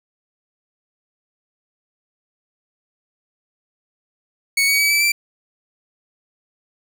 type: tone with pitch steps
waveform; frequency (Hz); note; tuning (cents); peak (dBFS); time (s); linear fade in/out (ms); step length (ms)
sawtooth; 2222 / 2252 / 2282 / 2312 / 2343; C#7 / C#7 / C#7 / D7 / D7; +4 / +27 / +50 / -28 / -5; -11; 4.57-5.12; 5; 110
effects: none